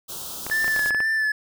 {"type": "band-stop noise", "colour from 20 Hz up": "white", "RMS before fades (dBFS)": -34, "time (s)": [0.08, 0.91], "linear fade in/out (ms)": 20, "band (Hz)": [1400, 3000], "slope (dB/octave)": 48}
{"type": "clicks", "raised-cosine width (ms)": 0.5, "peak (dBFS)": -16, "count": 10, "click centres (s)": [0.466, 0.499, 0.644, 0.68, 0.763, 0.793, 0.86, 0.907, 0.947, 1.004]}
{"type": "tone with vibrato", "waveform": "triangle", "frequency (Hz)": 1743, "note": "A6", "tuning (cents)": -17, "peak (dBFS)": -18, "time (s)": [0.51, 1.32], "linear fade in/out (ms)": 5, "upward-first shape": "sine", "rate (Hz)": 2.1, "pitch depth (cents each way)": 35}
{"effects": []}